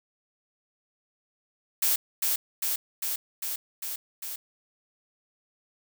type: noise with echo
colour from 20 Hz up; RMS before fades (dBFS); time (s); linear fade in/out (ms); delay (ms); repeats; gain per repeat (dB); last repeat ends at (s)
blue; -24; 1.82-1.96; 5; 400; 6; -2; 4.36
effects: none